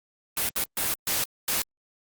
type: noise bursts at uneven times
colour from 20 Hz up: white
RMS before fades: -26 dBFS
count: 5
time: 0.37-0.49 / 0.56-0.64 / 0.77-0.94 / 1.07-1.24 / 1.48-1.62 s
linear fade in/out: 2 ms
effects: Opus 32 kbps